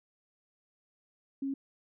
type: tone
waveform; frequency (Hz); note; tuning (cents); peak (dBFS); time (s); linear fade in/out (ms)
sine; 273.2; C#4; -25; -31; 1.42-1.54; 5
effects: none